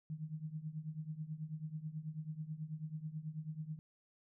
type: tone with tremolo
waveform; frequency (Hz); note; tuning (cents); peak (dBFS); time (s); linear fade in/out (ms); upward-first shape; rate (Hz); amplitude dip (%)
sine; 155.56; D#3; 0; -37; 0.1-3.79; 0; triangle; 9.2; 90
effects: none